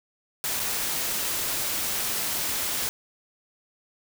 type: noise with dropouts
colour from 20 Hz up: white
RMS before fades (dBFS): -28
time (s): 0.44-2.89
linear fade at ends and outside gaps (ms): 0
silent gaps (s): 0.596-0.6
effects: none